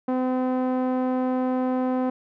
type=tone with low-pass filter; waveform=sawtooth; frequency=255.6 Hz; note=C4; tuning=40 cents flat; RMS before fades=-24 dBFS; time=0.08-2.1 s; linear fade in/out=5 ms; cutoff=880 Hz; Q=1; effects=none